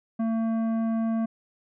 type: tone with tanh clipping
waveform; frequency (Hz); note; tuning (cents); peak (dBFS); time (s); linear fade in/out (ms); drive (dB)
sine; 225.4; A3; +42; -25; 0.19-1.26; 10; 11
effects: none